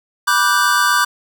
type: chord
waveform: square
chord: G major seventh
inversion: first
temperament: equal with one note detuned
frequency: 979.2 / 1174.7 / 1480 / 1568 Hz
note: B5 / D6 / F#6 / G6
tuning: -15 / 0 / 0 / 0 cents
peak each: -21 / -17 / -20 / -18 dBFS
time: 0.27-1.05 s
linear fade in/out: 10 ms
effects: none